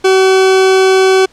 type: tone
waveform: 40% pulse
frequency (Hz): 379.6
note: F#4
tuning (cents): +44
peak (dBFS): -5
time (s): 0.04-1.26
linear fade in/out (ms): 10
effects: pink hiss -46 dBFS RMS until 1.32 s + low-pass 7000 Hz 12 dB/octave